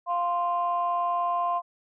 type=tone pair together; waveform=sine; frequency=699 / 1044.9 Hz; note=F5 / C6; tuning=+1 / -3 cents; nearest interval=perfect fifth; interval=696 cents; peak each=-26 / -25 dBFS; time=0.06-1.62 s; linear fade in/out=50 ms; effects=tanh soft clip ceiling -17 dBFS